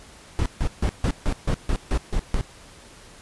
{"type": "noise bursts", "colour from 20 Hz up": "brown", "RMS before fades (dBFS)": -21, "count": 10, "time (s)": [0.39, 2.41], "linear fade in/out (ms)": 0, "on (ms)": 67, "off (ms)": 150, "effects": ["pink hiss -47 dBFS RMS until 3.21 s", "resampled to 24000 Hz"]}